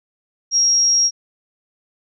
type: tone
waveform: sine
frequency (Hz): 5610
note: F8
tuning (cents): +7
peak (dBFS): -12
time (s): 0.51-1.11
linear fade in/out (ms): 50
effects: none